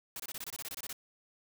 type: noise bursts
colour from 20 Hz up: white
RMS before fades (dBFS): -41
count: 13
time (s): 0.16-0.929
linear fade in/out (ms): 2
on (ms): 37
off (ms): 24
effects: none